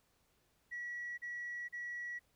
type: tone bursts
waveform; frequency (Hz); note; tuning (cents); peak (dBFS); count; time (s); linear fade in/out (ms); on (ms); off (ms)
sine; 1931; B6; -39; -39; 3; 0.71-2.194; 20; 470; 37
effects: tanh soft clip ceiling -36 dBFS + pink hiss -75 dBFS RMS until 2.35 s